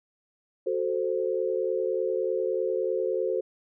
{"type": "chord", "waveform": "sine", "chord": "F# diminished", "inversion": "none", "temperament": "equal", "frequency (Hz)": [370, 440, 523.3], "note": ["F#4", "A4", "C5"], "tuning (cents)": [0, 0, 0], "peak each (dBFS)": -29, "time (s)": [0.66, 3.41], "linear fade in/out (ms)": 10, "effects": []}